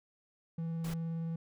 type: tone with vibrato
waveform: triangle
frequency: 164.81 Hz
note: E3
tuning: in tune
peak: -32 dBFS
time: 0.58-1.36 s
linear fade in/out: 5 ms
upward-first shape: square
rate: 19 Hz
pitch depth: 8 cents each way
type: noise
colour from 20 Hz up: pink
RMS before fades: -45 dBFS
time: 0.84-0.94 s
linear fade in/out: 5 ms
effects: none